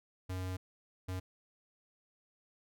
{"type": "tone bursts at uneven times", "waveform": "square", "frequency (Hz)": 92.5, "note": "F#2", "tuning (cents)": 0, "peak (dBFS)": -37, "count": 2, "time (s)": [[0.29, 0.57], [1.08, 1.2]], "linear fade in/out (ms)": 10, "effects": []}